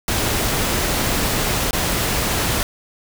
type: noise with dropouts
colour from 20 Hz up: pink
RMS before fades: -20 dBFS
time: 0.08-2.63 s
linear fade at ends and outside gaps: 1 ms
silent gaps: 1.709-1.73 s
effects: none